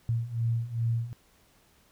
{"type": "beating tone pair", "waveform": "sine", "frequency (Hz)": [114.3, 116.8], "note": ["A#2", "A#2"], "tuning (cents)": [-34, 4], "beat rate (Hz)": 2.5, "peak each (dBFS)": [-31, -28], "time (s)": [0.09, 1.13], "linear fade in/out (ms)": 0, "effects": ["pink hiss -63 dBFS RMS until 1.91 s"]}